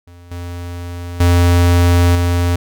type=tone with level steps; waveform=square; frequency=87.31 Hz; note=F2; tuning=in tune; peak=-38 / -25 / -9 / -13 dBFS; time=0.07-2.56 s; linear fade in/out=5 ms; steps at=0.31 / 1.2 / 2.15 s; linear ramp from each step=5 ms; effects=none